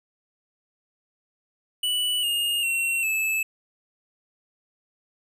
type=tone with pitch steps; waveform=square; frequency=2960 / 2839 / 2724 / 2613 Hz; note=F#7 / F7 / F7 / E7; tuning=0 / +28 / -44 / -16 cents; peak=-23 dBFS; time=1.83-3.43 s; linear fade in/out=5 ms; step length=400 ms; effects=none